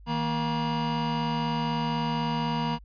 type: tone cluster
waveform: square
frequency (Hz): 158 / 234 / 954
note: D#3 / A#3 / A#5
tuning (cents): +27 / +7 / +40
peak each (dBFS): -31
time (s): 0.06-2.79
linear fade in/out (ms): 50
effects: added 50 Hz sine -46 dBFS peak until 2.84 s + resampled to 11025 Hz